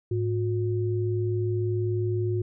sine tone pair together, 107.03 / 359.7 Hz, A2 / F#4, -47 / -49 cents, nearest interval octave + major sixth, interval 2098 cents, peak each -25 / -28 dBFS, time 0.11-2.42 s, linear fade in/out 5 ms, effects none

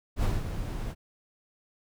brown noise with ADSR envelope, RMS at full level -25 dBFS, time 0.16-0.95 s, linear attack 65 ms, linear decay 200 ms, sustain -8 dB, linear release 44 ms, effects none

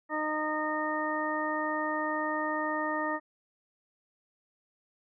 harmonic tone, 307 Hz, D#4, 23 cents flat, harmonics 1 / 2 / 3 / 4 / 6, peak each -35 / -35 / -35 / -35 / -35 dBFS, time 0.09-3.2 s, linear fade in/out 50 ms, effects none

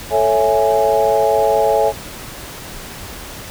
sine chord, A major seventh, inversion none, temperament equal, 440 / 554.4 / 659.3 / 830.6 Hz, A4 / C#5 / E5 / G#5, 0 / 0 / 0 / 0 cents, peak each -17 dBFS, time 0.1-1.93 s, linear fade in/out 50 ms, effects pink hiss -32 dBFS RMS until 3.5 s

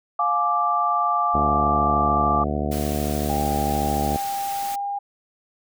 sine chord, D diminished, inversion first, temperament just, 704.8 / 845.8 / 1174.7 Hz, F5 / Ab5 / D6, +16 / +31 / 0 cents, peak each -24 / -26 / -20 dBFS, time 0.19-2.44 s, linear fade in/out 5 ms
harmonic tone, 73.42 Hz, D2, in tune, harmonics 1 / 2 / 3 / 4 / 5 / 6 / 7 / 8 / 9 / 10, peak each -27 / -30 / -28 / -31 / -33 / -34 / -36 / -36 / -32 / -33 dBFS, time 1.34-4.17 s, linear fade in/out 5 ms
white noise, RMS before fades -35 dBFS, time 2.71-4.76 s, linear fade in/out 10 ms
sine tone with pitch glide, 796 to 805.7 Hz, G5 to G5, +26 to +47 cents, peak -24 dBFS, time 3.29-4.99 s, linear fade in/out 10 ms, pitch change +21 cents, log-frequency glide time 4.51-4.86 s
effects none

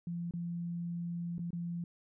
sine tone with dropouts, 171.7 Hz, F3, 29 cents flat, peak -35 dBFS, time 0.07-1.84 s, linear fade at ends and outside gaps 2 ms, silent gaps 0.31-0.337 / 1.382-1.392 / 1.506-1.53 s, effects none

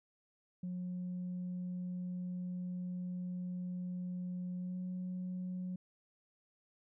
sine tone with pitch glide, 180 to 182.51 Hz, F#3 to F#3, -47 to -23 cents, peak -36 dBFS, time 0.63-5.76 s, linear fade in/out 5 ms, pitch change +24 cents, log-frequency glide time 4.58-4.77 s, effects tanh soft clip ceiling -35 dBFS

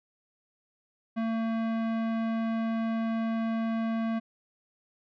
sine tone with tanh clipping, 225.8 Hz, A3, 45 cents sharp, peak -29 dBFS, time 1.16-4.2 s, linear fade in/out 20 ms, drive 18 dB, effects none

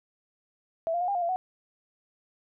sine tone with pitch steps, 658 / 695 / 718 / 802 / 709 / 683 / 742 Hz, E5 / F5 / F5 / G5 / F5 / F5 / F#5, -3 / -9 / +48 / +39 / +26 / -39 / +5 cents, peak -25 dBFS, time 0.87-1.36 s, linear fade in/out 0 ms, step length 70 ms, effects none

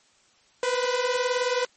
sawtooth beating tone pair, 488.3 / 507.3 Hz, B4 / B4, -20 / +46 cents, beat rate 19 Hz, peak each -22 / -22 dBFS, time 0.63-1.65 s, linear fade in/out 2 ms, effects white hiss -61 dBFS RMS until 1.76 s + MP3 32 kbps

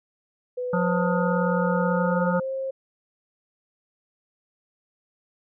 sine tone with pitch glide, 497.5 to 533.2 Hz, B4 to C5, +13 to +33 cents, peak -26 dBFS, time 0.57-2.71 s, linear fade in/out 10 ms, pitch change +120 cents, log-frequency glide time 1.82-2.52 s
harmonic tone, 178.7 Hz, F3, 40 cents sharp, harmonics 1 / 3 / 5 / 7 / 8, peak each -23 / -28 / -30 / -31 / -32 dBFS, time 0.73-2.4 s, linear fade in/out 5 ms
effects none

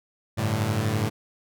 sawtooth chord, G suspended second, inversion none, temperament equal, 98 / 110 / 146.83 Hz, G2 / A2 / D3, 0 / 0 / 0 cents, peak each -24 / -21 / -27 dBFS, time 0.37-1.1 s, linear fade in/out 20 ms, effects none

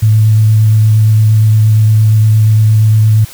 sine tone with vibrato, 108.6 Hz, A2, 22 cents flat, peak -4 dBFS, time 0.02-3.25 s, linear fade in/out 10 ms, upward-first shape sine, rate 8.6 Hz, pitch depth 13 cents each way, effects white hiss -33 dBFS RMS until 3.33 s

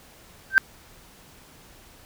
sine tone with exponential growth, 1561 Hz, G6, 8 cents flat, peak -6 dBFS, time 0.5-0.58 s, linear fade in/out 0 ms, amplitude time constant 16 ms, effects tanh soft clip ceiling -5 dBFS + pink hiss -51 dBFS RMS until 2.05 s

